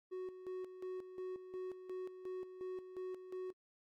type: tone with tremolo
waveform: triangle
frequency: 370 Hz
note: F#4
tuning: in tune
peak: -39 dBFS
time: 0.11-3.53 s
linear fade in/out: 20 ms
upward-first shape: square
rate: 2.8 Hz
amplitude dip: 65%
effects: AAC 64 kbps